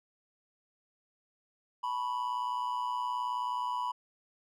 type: tone with amplitude modulation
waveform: triangle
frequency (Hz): 987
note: B5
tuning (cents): -1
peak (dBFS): -26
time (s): 1.83-3.92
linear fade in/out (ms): 10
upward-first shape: sine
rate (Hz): 119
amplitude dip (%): 70
effects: none